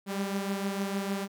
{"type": "beating tone pair", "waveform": "sawtooth", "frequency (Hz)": [196, 202.6], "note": ["G3", "G#3"], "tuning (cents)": [0, -43], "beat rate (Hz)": 6.6, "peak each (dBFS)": [-27, -32], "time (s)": [0.06, 1.28], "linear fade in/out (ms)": 50, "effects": []}